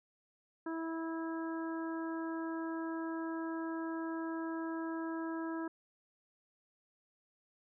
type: harmonic tone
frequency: 326.5 Hz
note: E4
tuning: 17 cents flat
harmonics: 1 / 2 / 3 / 4 / 5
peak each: -37 / -48 / -46 / -49 / -49 dBFS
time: 0.66-5.68 s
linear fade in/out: 5 ms
effects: none